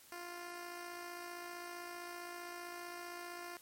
10% pulse tone with amplitude modulation, 349.5 Hz, F4, 1 cent sharp, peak -35 dBFS, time 0.12-3.57 s, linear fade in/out 2 ms, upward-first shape sine, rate 55.4 Hz, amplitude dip 40%, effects white hiss -61 dBFS RMS until 3.61 s + MP3 64 kbps

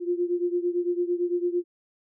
sine beating tone pair, 349.2 / 358.1 Hz, F4 / F4, 0 / +43 cents, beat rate 8.9 Hz, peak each -25 / -28 dBFS, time 0-1.64 s, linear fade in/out 50 ms, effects none

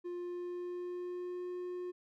triangle tone with pitch glide, 352.4 to 358.8 Hz, F4 to F4, +16 to +47 cents, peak -36 dBFS, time 0.04-1.92 s, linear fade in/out 20 ms, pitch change +31 cents, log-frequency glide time 0.15-1.47 s, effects none

